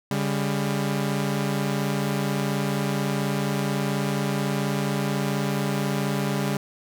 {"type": "tone pair together", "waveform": "sawtooth", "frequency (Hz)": [141.4, 199.97], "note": ["C#3", "G3"], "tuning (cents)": [35, 35], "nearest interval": "tritone", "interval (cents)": 600, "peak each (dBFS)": -22, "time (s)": [0.11, 6.57], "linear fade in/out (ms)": 2, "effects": []}